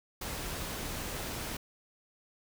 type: noise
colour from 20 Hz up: pink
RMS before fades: -38 dBFS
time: 0.21-1.57 s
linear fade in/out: 5 ms
effects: none